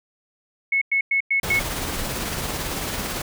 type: tone bursts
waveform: sine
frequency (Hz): 2194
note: C#7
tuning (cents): -18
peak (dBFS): -17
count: 5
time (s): 0.72-1.595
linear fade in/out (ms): 5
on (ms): 95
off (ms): 100
type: noise with tremolo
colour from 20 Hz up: pink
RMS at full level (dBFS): -26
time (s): 1.43-3.22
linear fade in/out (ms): 5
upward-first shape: triangle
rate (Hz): 18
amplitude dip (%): 35
effects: none